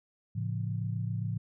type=chord; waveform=sine; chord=A augmented; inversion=none; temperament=just; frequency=110 / 137.5 / 171.88 Hz; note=A2 / C#3 / E#3; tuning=0 / -14 / -27 cents; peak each=-32 / -37 / -37 dBFS; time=0.35-1.38 s; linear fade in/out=10 ms; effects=none